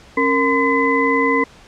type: tone cluster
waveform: sine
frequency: 273.6 / 462.8 / 1025 / 2017 Hz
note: C#4 / A#4 / C6 / B6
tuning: -23 / -13 / -36 / +36 cents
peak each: -19 dBFS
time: 0.17-1.44 s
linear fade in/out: 5 ms
effects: pink hiss -45 dBFS RMS until 1.67 s + low-pass 6000 Hz 12 dB/octave